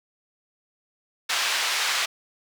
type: band-pass noise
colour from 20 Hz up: white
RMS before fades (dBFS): -25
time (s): 1.29-2.06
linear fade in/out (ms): 10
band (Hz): 940 to 4300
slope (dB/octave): 12
effects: none